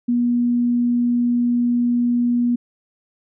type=tone; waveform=sine; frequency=241.1 Hz; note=B3; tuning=41 cents flat; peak=-15 dBFS; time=0.08-2.56 s; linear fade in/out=10 ms; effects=none